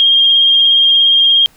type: tone with vibrato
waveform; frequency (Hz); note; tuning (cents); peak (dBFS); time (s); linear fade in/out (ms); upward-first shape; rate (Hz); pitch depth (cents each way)
sine; 3222; G7; +47; -6; 0-1.46; 0; sine; 17; 18
effects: pink hiss -48 dBFS RMS until 1.56 s